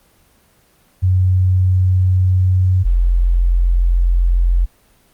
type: tone pair in turn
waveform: sine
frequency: 92.5 / 43.65 Hz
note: F#2 / F1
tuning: 0 / 0 cents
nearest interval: octave + minor second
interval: 1300 cents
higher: first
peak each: -10 / -10 dBFS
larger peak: neither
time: 1.02-2.84 / 2.84-4.66 s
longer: neither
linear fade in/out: 20 ms
effects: pink hiss -54 dBFS RMS until 5.13 s + Opus 24 kbps